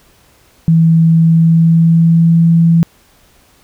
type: tone with pitch glide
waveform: sine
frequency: 163.7 to 166.56 Hz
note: E3 to E3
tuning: -12 to +18 cents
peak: -5 dBFS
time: 0.68-2.83 s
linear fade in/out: 0 ms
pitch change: +30 cents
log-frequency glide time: 1.2-2.43 s
effects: pink hiss -49 dBFS RMS until 3.63 s